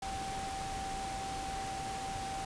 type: tone in noise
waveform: sine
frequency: 777 Hz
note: G5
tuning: 16 cents flat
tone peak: -38 dBFS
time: 0.02-2.45 s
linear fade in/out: 5 ms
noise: pink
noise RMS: -42 dBFS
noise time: 0.02-2.45 s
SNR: +1 dB
effects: resampled to 22050 Hz